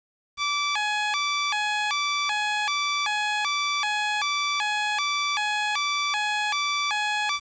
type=tone with vibrato; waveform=15% pulse; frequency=987.8 Hz; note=B5; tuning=in tune; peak=-17 dBFS; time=0.37-7.4 s; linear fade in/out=50 ms; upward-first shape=square; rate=1.3 Hz; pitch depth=280 cents each way; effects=resampled to 16000 Hz + 8-bit